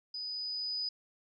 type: tone with level ramp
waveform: sine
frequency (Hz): 4978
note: D#8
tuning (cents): 0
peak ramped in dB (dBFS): -37 to -32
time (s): 0.14-0.89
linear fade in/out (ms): 5
effects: none